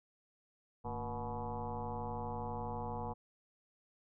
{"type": "tone with frequency modulation", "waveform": "sine", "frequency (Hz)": 477.9, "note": "A#4", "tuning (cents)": 43, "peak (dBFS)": -37, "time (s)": [0.84, 3.14], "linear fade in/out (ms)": 20, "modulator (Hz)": 126, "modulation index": 4.1, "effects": []}